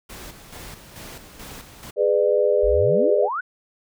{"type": "noise with tremolo", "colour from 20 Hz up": "pink", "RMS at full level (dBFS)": -38, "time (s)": [0.09, 1.91], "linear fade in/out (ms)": 10, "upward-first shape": "square", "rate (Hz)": 2.3, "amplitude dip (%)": 55}
{"type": "chord", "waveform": "sine", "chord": "G# diminished", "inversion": "none", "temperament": "just", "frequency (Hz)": [415.3, 498.4, 598], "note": ["G#4", "B4", "D5"], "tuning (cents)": [0, 16, 31], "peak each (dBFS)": -20, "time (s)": [1.96, 3.29], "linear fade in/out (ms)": 50}
{"type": "exponential sweep", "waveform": "sine", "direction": "up", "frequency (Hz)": [40.27, 1560], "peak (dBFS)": -23, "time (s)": [2.63, 3.41], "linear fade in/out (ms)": 10}
{"effects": []}